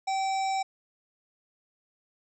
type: harmonic tone with a mistuned harmonic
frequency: 772 Hz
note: G5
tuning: 27 cents flat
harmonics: 1 / 3 / 5 / 7 / 9 / 10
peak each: -26 / -38 / -44 / -42 / -49 / -46 dBFS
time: 0.07-0.63 s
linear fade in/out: 10 ms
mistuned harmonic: 10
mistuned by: -17 cents
effects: none